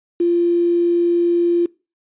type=tone with quantisation; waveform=sine; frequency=344.9 Hz; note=F4; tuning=22 cents flat; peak=-13 dBFS; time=0.2-1.66 s; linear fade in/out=5 ms; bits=6; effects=noise-tail reverb RT60 0.3 s tail -23 dB re dry + resampled to 8000 Hz